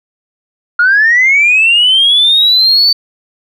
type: linear sweep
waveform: sine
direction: up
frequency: 1400 to 4565 Hz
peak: -4 dBFS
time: 0.79-2.93 s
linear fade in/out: 5 ms
effects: tanh soft clip ceiling -1 dBFS